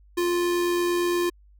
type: tone with amplitude modulation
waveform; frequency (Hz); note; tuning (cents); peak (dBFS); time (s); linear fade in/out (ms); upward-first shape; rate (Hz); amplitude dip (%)
square; 350.1; F4; +4; -21; 0.17-1.3; 10; sine; 88.6; 25
effects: added 50 Hz sine -51 dBFS peak until 1.59 s